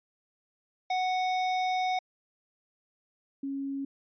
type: tone pair in turn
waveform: square / sine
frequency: 740 / 275.2 Hz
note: F#5 / C#4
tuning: 0 / -12 cents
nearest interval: octave + perfect fourth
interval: 1712 cents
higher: first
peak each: -27 / -31 dBFS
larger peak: first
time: 0.9-1.99 / 3.43-3.85 s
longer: first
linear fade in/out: 5 ms
effects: resampled to 11025 Hz